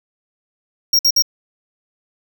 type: tone bursts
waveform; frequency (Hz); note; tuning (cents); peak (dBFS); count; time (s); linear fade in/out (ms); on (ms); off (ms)
square; 5588; F8; 0; -11; 3; 0.93-1.223; 5; 61; 55
effects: none